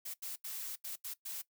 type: noise bursts at uneven times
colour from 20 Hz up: blue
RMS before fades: -42 dBFS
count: 6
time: 0.05-0.14 / 0.22-0.36 / 0.44-0.76 / 0.84-0.96 / 1.04-1.14 / 1.25-1.42 s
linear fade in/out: 10 ms
effects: noise-tail reverb RT60 0.1 s tail -18 dB re dry